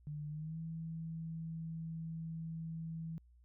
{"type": "tone with pitch glide", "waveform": "sine", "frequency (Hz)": [149.3, 162.81], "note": ["D3", "E3"], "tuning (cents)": [29, -21], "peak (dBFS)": -40, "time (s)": [0.07, 3.18], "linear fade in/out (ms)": 0, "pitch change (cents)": 150, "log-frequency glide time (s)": [0.28, 0.58], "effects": ["added 60 Hz sine -61 dBFS peak until 3.44 s"]}